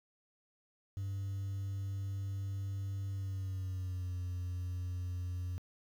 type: tone with pitch glide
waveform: sine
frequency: 98 to 89.87 Hz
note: G2 to F#2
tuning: 0 to -50 cents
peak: -33 dBFS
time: 0.97-5.58 s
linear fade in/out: 0 ms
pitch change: -150 cents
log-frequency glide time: 3.09-4.15 s
effects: tanh soft clip ceiling -35 dBFS + 10-bit